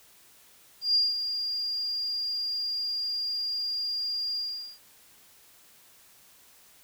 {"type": "tone with ADSR envelope", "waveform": "sine", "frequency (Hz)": 4808, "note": "D8", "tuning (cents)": 40, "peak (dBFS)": -19, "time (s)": [0.81, 4.79], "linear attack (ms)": 140, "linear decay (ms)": 190, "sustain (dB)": -9, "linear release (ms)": 420, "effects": ["white hiss -57 dBFS RMS until 6.83 s"]}